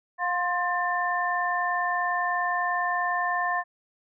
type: tone cluster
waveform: sine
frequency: 710 / 1053 / 1785 Hz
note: F5 / C6 / A6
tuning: +28 / +11 / +24 cents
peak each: -28 dBFS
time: 0.18-3.64 s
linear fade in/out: 50 ms
effects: none